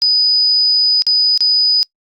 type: tone with dropouts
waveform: sine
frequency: 4978 Hz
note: D#8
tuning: in tune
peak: -9 dBFS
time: 0.02-1.83 s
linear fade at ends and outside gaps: 0 ms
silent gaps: 1.021-1.067 / 1.376-1.406 s
effects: noise-tail reverb RT60 0.1 s tail -25 dB re dry + Opus 48 kbps